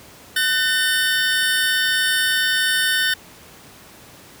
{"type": "tone pair together", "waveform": "25% pulse", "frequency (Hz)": [1506.4, 1808], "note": ["F#6", "A6"], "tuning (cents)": [31, 47], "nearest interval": "minor third", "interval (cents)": 316, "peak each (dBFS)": -16, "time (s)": [0.36, 3.14], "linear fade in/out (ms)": 5, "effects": ["pink hiss -44 dBFS RMS until 4.4 s", "high-pass 80 Hz 12 dB/octave"]}